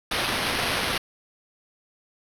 white noise with sample-and-hold, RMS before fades -26 dBFS, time 0.11-0.98 s, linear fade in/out 5 ms, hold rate 7350 Hz, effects low-pass 12000 Hz 12 dB/octave

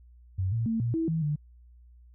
sine tone with pitch steps, 93.9 / 114.4 / 224.9 / 117.8 / 326.2 / 161.6 / 148.6 Hz, F#2 / A#2 / A3 / A#2 / E4 / E3 / D3, +26 / -32 / +38 / +19 / -18 / -34 / +21 cents, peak -25 dBFS, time 0.38-1.36 s, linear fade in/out 10 ms, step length 140 ms, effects added 60 Hz sine -51 dBFS peak until 2.14 s

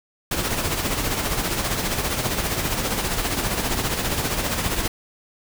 pink noise with tremolo, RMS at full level -22 dBFS, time 0.31-4.88 s, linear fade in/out 5 ms, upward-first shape sine, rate 15 Hz, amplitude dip 50%, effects none

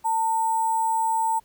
sine tone with sample-and-hold, 900 Hz, A5, 39 cents sharp, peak -20 dBFS, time 0.04-1.4 s, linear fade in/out 20 ms, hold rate 8820 Hz, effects pink hiss -61 dBFS RMS until 1.44 s

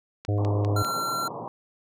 click train, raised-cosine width 0.2 ms, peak -21 dBFS, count 4, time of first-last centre 0.25-0.848 s, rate 5.02 Hz
harmonic tone, 102.9 Hz, G#2, 16 cents flat, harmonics 1 / 3 / 4 / 5 / 6 / 7, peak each -22 / -32 / -34 / -36 / -38 / -39 dBFS, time 0.28-0.83 s, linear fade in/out 10 ms
white band-pass noise, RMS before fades -36 dBFS, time 0.38-1.48 s, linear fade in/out 0 ms, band 110 to 1100 Hz, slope 96 dB/octave
square tone, 1365 Hz, F6, 40 cents flat, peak -27 dBFS, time 0.76-1.28 s, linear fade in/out 5 ms
effects none

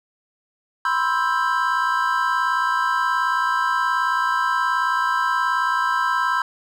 triangle chord, C major seventh, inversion third, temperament equal with one note detuned, 987.8 / 1046.5 / 1318.5 / 1584.4 Hz, B5 / C6 / E6 / G6, 0 / 0 / 0 / +18 cents, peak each -22 dBFS, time 0.85-6.42 s, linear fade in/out 2 ms, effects none

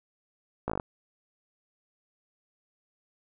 slowing click train, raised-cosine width 1 ms, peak -16 dBFS, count 7, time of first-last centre 0.68-0.799 s, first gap 17 ms, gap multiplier 1.06, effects none

